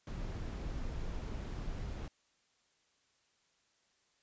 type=noise; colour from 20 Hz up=brown; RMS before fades=-40 dBFS; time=0.07-2.08 s; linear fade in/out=2 ms; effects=white hiss -74 dBFS RMS until 4.22 s + resampled to 16000 Hz